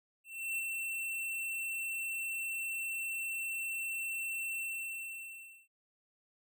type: tone with ADSR envelope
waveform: square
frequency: 2695 Hz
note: E7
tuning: 38 cents sharp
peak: -33 dBFS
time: 0.24-5.68 s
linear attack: 340 ms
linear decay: 22 ms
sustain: -3 dB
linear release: 1100 ms
effects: none